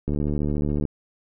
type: click train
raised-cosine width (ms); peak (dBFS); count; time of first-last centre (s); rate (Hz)
3; -13; 58; 0.08-0.852; 73.8
effects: none